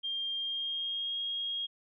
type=tone with pitch glide; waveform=sine; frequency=3200 to 3265 Hz; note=G7 to G#7; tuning=+35 to -30 cents; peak=-32 dBFS; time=0.03-1.67 s; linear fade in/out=20 ms; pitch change=+35 cents; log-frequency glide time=0.35-1.18 s; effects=none